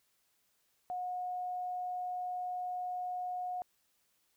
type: tone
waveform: sine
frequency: 725 Hz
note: F#5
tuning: 35 cents flat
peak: -35 dBFS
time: 0.9-3.62 s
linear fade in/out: 0 ms
effects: white hiss -75 dBFS RMS until 4.36 s